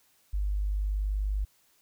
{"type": "tone", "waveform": "sine", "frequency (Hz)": 50.3, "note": "G1", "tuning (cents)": 45, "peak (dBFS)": -26, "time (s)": [0.33, 1.45], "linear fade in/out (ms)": 10, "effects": ["white hiss -66 dBFS RMS until 1.81 s"]}